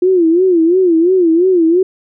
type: tone with vibrato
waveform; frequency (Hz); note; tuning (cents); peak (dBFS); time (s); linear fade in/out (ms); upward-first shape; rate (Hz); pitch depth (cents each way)
sine; 349.2; F4; 0; -7; 0.02-1.83; 5; sine; 2.9; 140
effects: none